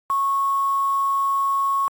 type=tone with quantisation; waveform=sine; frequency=1100 Hz; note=C#6; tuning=14 cents flat; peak=-18 dBFS; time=0.1-1.88 s; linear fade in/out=0 ms; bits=6; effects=AAC 64 kbps